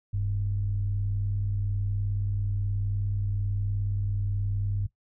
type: tone pair together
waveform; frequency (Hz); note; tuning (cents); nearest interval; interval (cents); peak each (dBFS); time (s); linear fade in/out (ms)
sine; 41.47 / 100.3; E1 / G2; +11 / +40; octave + minor third; 1529; -31 / -26; 0.13-4.87; 10
effects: noise-tail reverb RT60 0.1 s tail -17 dB re dry + tanh soft clip ceiling -18 dBFS